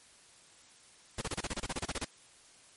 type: noise bursts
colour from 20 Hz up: pink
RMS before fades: -35 dBFS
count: 14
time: 1.18-2.047 s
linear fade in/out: 5 ms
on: 35 ms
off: 29 ms
effects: white hiss -59 dBFS RMS until 2.76 s + MP3 48 kbps